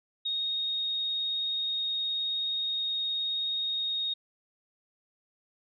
sine tone with vibrato, 3729 Hz, A#7, in tune, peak -28 dBFS, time 0.25-4.14 s, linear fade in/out 10 ms, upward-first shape sine, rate 19 Hz, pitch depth 9 cents each way, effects none

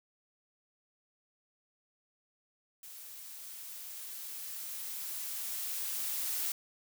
blue noise with level ramp, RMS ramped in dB -49 to -34 dBFS, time 2.83-6.52 s, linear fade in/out 2 ms, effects none

